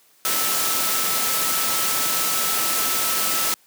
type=tone in noise; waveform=sine; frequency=1310 Hz; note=E6; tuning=11 cents flat; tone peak=-30 dBFS; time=0.25-3.54 s; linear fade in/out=0 ms; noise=white; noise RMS=-22 dBFS; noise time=0.25-3.54 s; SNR=-11 dB; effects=white hiss -57 dBFS RMS until 3.66 s + high-pass 150 Hz 12 dB/octave